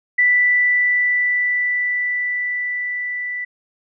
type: tone with level ramp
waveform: sine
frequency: 1975.5 Hz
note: B6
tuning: in tune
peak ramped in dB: -11 to -23 dBFS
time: 0.18-3.45 s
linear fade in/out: 10 ms
effects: none